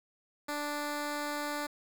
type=tone; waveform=10% pulse; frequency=293.7 Hz; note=D4; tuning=in tune; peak=-25 dBFS; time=0.48-1.67 s; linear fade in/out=10 ms; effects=9-bit